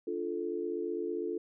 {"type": "chord", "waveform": "sine", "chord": "D minor", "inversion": "none", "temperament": "equal with one note detuned", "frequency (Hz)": [293.7, 349.2, 438], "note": ["D4", "F4", "A4"], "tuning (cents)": [0, 0, -8], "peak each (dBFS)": [-40, -35, -36], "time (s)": [0.07, 1.38], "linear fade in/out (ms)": 5, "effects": []}